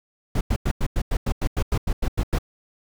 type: noise bursts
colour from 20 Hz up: brown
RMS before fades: -21 dBFS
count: 14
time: 0.35-2.386 s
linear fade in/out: 5 ms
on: 60 ms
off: 92 ms
effects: none